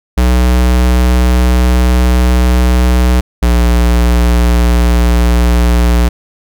square tone pair in turn, 61.74 / 59.62 Hz, B1 / A#1, 0 / +40 cents, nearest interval minor second, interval 60 cents, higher first, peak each -7 dBFS, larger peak neither, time 0.17-3.21 / 3.42-6.09 s, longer first, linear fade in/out 10 ms, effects none

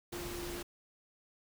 sine tone in noise, 349.2 Hz, F4, in tune, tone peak -42 dBFS, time 0.12-0.63 s, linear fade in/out 10 ms, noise pink, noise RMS -43 dBFS, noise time 0.12-0.63 s, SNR -2 dB, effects none

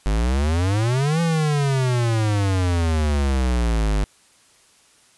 square exponential two-way sweep, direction up then down, 49 to 169.8 to 49 Hz, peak -18 dBFS, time 0.06-4.04 s, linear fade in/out 0 ms, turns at 1.21 s, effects white hiss -55 dBFS RMS until 5.17 s + resampled to 24000 Hz

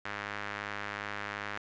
sawtooth tone with band-pass filter, 102.7 Hz, G#2, 19 cents flat, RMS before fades -39 dBFS, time 0.05-1.58 s, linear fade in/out 5 ms, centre 1700 Hz, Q 1.7, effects resampled to 16000 Hz + 10-bit

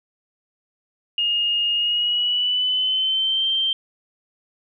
sine tone with pitch glide, 2847 to 3141 Hz, F7 to G7, +33 to +3 cents, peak -18 dBFS, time 1.18-3.73 s, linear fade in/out 2 ms, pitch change +170 cents, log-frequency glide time 1.74-3.45 s, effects none

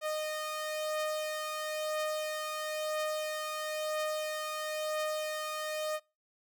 sawtooth beating tone pair, 615 / 616 Hz, D#5 / D#5, -20 / -17 cents, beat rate 1 Hz, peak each -37 / -30 dBFS, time 0.01-6 s, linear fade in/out 50 ms, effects noise-tail reverb RT60 0.3 s tail -25 dB re dry

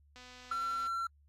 click train, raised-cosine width 0.2 ms, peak -36 dBFS, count 178, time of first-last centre 0.16-0.868 s, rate 250 Hz
triangle tone, 1356 Hz, E6, 49 cents sharp, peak -31 dBFS, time 0.51-1.07 s, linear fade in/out 5 ms
effects added 72 Hz sine -62 dBFS peak until 1.28 s + AAC 48 kbps

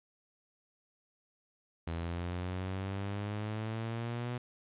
sawtooth exponential sweep, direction up, 82.41 to 123.47 Hz, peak -31 dBFS, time 1.87-4.38 s, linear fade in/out 5 ms, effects resampled to 8000 Hz + 11-bit

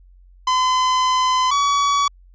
45% pulse tone pair in turn, 1020 / 1133.9 Hz, C6 / C#6, -44 / +39 cents, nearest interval major second, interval 183 cents, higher second, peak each -15 dBFS, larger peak neither, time 0.47-1.51 / 1.51-2.08 s, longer first, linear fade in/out 5 ms, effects added 45 Hz sine -45 dBFS peak until 2.34 s + resampled to 16000 Hz

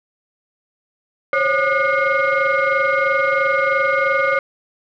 sine tone cluster, 534 / 557 / 1212 / 1453 / 2146 Hz, C5 / C#5 / D#6 / F#6 / C7, +35 / +8 / -46 / -32 / +43 cents, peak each -20 dBFS, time 1.33-4.39 s, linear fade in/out 2 ms, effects tanh soft clip ceiling -8 dBFS

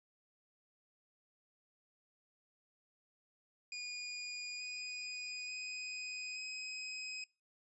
25% pulse tone with pitch steps, 2448 / 2474 / 2499 / 2526 Hz, D#7 / D#7 / D#7 / D#7, -29 / -10 / +7 / +26 cents, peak -38 dBFS, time 3.72-7.24 s, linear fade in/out 2 ms, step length 880 ms, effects noise-tail reverb RT60 0.3 s tail -24 dB re dry + resampled to 24000 Hz

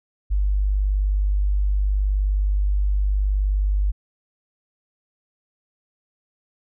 sine tone, 49.6 Hz, G1, 21 cents sharp, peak -17 dBFS, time 0.3-3.92 s, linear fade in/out 20 ms, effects none

